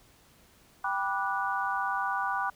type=chord; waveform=sine; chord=G major seventh; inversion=none; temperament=just; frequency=784 / 980 / 1176 / 1470 Hz; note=G5 / B5 / D6 / F#6; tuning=0 / -14 / +2 / -12 cents; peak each=-33 dBFS; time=0.84-2.5 s; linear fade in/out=5 ms; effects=pink hiss -60 dBFS RMS until 2.55 s